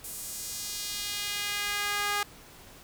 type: tone with high-pass filter sweep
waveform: sawtooth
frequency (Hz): 410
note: G#4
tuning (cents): -22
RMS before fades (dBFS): -33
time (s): 0.04-2.23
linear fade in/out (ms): 2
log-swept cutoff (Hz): 9800 to 1100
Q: 1.1
effects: pink hiss -51 dBFS RMS until 2.83 s